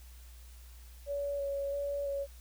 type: tone with vibrato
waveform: sine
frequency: 563 Hz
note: C#5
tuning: 27 cents sharp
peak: -32 dBFS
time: 1.06-2.27 s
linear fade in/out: 50 ms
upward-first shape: square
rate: 1.5 Hz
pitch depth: 14 cents each way
effects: added 60 Hz sine -49 dBFS peak until 2.4 s + white hiss -60 dBFS RMS until 2.4 s